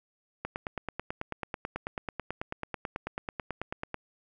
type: click train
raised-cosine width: 0.5 ms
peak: -18 dBFS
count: 33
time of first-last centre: 0.45-3.943 s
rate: 9.16 Hz
effects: none